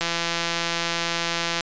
click train, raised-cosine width 0.2 ms, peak -7 dBFS, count 271, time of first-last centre 0.01-1.608 s, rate 169 Hz, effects resampled to 16000 Hz

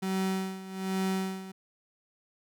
35% pulse tone with tremolo, 190 Hz, F#3, 46 cents sharp, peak -25 dBFS, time 0.02-1.52 s, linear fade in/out 10 ms, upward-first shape sine, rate 1.2 Hz, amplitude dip 80%, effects none

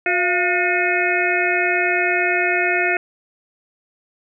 harmonic tone with a mistuned harmonic, 360.9 Hz, F#4, 43 cents flat, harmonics 1 / 2 / 4 / 5 / 6 / 7, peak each -23 / -23 / -23 / -23 / -23 / -23 dBFS, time 0.06-2.97 s, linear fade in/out 2 ms, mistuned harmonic 2, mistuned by -71 cents, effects none

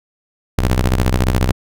sawtooth ring-modulated tone, 63.1 Hz, B1, 38 cents sharp, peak -6 dBFS, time 0.58-1.52 s, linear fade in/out 5 ms, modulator 24.5 Hz, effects none

